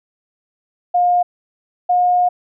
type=tone pair in turn; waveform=sine; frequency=711 / 717.2 Hz; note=F5 / F5; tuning=+31 / +46 cents; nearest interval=unison; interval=15 cents; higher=second; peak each=-11 dBFS; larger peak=neither; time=0.94-1.23 / 1.89-2.29 s; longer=second; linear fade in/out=10 ms; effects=none